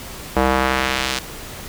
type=tone with band-pass filter sweep; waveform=square; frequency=65.41 Hz; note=C2; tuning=in tune; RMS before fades=-19 dBFS; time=0.36-1.19 s; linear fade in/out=5 ms; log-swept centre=720 to 4600 Hz; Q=0.83; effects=pink hiss -34 dBFS RMS until 1.68 s